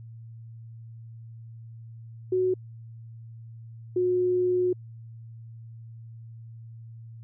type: tone pair in turn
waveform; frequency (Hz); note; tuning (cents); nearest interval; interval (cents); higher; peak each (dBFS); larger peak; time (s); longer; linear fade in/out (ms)
sine; 370 / 362.6; F#4 / F#4; 0 / -35; unison; 35; first; -21; neither; 2.32-2.54 / 3.96-4.73; second; 5
effects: added 114 Hz sine -41 dBFS peak until 7.23 s